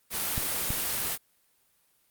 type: noise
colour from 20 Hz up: white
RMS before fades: -30 dBFS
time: 0.1-1.18 s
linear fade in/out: 50 ms
type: clicks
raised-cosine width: 5 ms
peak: -19 dBFS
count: 2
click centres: 0.379 / 0.705 s
effects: white hiss -68 dBFS RMS until 2.1 s + Opus 32 kbps